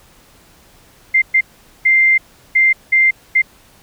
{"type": "tone bursts at uneven times", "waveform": "sine", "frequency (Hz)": 2093, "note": "C7", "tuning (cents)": 0, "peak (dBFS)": -8, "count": 6, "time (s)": [[1.14, 1.22], [1.34, 1.41], [1.85, 2.18], [2.55, 2.73], [2.92, 3.11], [3.35, 3.42]], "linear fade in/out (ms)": 10, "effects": ["pink hiss -48 dBFS RMS until 3.82 s"]}